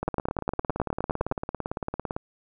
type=two click trains; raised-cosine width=1 ms; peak=-11 / -15 dBFS; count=13 / 39; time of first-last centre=0.08-1.315 / 0.03-2.165 s; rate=9.72 / 17.8 Hz; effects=none